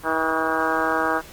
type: harmonic tone with a mistuned harmonic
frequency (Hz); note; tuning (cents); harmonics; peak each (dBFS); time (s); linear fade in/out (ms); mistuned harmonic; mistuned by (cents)
160.6; E3; -45; 2 / 3 / 4 / 5 / 6 / 7 / 8 / 9 / 10; -28 / -28 / -28 / -28 / -28 / -28 / -28 / -28 / -28; 0.03-1.22; 50; 8; -41
effects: pink hiss -43 dBFS RMS until 1.32 s + Opus 24 kbps